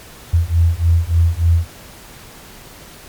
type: beating tone pair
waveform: sine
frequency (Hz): 82.41 / 85.81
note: E2 / F2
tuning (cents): 0 / -30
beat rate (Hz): 3.4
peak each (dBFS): -14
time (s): 0.33-1.67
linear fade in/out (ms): 10
effects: pink hiss -39 dBFS RMS until 3.08 s + MP3 96 kbps